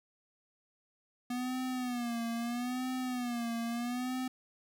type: tone with vibrato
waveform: square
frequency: 243.7 Hz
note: B3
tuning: 23 cents flat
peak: -34 dBFS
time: 1.3-4.28 s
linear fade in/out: 5 ms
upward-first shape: sine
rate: 0.77 Hz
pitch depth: 90 cents each way
effects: none